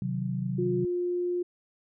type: chord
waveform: sine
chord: C diminished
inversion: none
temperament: equal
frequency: 130.81 / 155.56 / 185 Hz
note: C3 / Eb3 / Gb3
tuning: 0 / 0 / 0 cents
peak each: -31 / -37 / -31 dBFS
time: 0.02-0.85 s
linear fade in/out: 2 ms
type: tone with pitch glide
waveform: sine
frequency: 356.7 to 354.4 Hz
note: F4 to F4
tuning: +37 to +25 cents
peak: -26 dBFS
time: 0.58-1.43 s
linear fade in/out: 10 ms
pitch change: -12 cents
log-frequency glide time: 0.82-0.89 s
effects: none